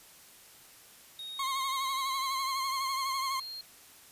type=tone with pitch glide; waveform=triangle; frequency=3739 to 4221 Hz; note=A#7 to C8; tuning=+4 to +14 cents; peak=-38 dBFS; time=1.19-3.61 s; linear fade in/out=2 ms; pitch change=+210 cents; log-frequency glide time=1.66-2.7 s
type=tone with vibrato; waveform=40% pulse; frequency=1073 Hz; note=C6; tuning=43 cents sharp; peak=-30 dBFS; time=1.39-3.4 s; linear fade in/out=5 ms; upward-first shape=triangle; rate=12 Hz; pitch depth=60 cents each way
effects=white hiss -55 dBFS RMS until 4.11 s + resampled to 32000 Hz